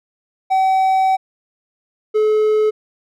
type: tone pair in turn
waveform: triangle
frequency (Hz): 762 / 429.3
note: G5 / A4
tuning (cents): -49 / -43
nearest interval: minor seventh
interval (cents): 994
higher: first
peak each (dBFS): -10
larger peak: neither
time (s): 0.5-1.17 / 2.14-2.71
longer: first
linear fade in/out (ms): 20
effects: none